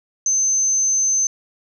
sine tone, 6200 Hz, G8, 20 cents flat, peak -15 dBFS, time 0.26-1.27 s, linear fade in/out 2 ms, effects none

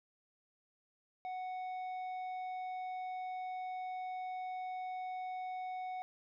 sine tone with tanh clipping, 740 Hz, F#5, in tune, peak -40 dBFS, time 1.25-6.02 s, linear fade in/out 0 ms, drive 7 dB, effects none

